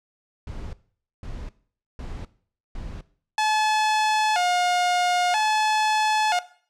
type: noise bursts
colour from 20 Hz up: brown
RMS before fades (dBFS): -34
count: 4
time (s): 0.47-3.01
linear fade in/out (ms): 2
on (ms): 260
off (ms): 500
type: tone with vibrato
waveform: sawtooth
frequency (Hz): 784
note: G5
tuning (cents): 0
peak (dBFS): -16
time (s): 3.38-6.39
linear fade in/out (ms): 2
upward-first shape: square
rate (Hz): 0.51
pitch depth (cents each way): 160
effects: noise-tail reverb RT60 0.5 s tail -18 dB re dry + low-pass 7000 Hz 12 dB/octave